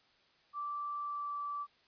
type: tone with pitch glide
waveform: sine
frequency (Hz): 1168 to 1160.6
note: D6 to D6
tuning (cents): -10 to -21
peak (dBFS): -36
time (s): 0.53-1.67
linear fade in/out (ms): 50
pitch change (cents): -11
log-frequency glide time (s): 1.01-1.37
effects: white hiss -68 dBFS RMS until 1.87 s + resampled to 11025 Hz